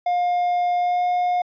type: tone with pitch glide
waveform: triangle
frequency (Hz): 710 to 716.2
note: F5 to F5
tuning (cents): +28 to +43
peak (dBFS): -16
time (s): 0.06-1.42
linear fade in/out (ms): 5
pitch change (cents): +15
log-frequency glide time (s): 0.77-1.04
effects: resampled to 11025 Hz